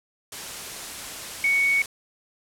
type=tone in noise; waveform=sine; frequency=2228 Hz; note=C#7; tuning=8 cents sharp; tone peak=-18 dBFS; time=1.44-1.82 s; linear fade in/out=2 ms; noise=white; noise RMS=-35 dBFS; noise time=0.32-1.86 s; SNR=+14 dB; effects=low-pass 11000 Hz 12 dB/octave